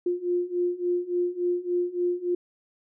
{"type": "beating tone pair", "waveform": "sine", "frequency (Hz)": [351.9, 355.4], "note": ["F4", "F4"], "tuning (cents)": [13, 30], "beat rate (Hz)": 3.5, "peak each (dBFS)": [-28, -26], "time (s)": [0.06, 2.35], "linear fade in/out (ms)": 5, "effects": []}